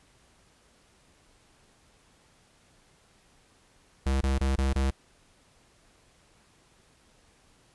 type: tone bursts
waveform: square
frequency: 67.1 Hz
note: C2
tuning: 44 cents sharp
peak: -24 dBFS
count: 5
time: 4.06-4.906 s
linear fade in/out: 5 ms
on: 150 ms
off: 24 ms
effects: pink hiss -62 dBFS RMS until 7.74 s + resampled to 24000 Hz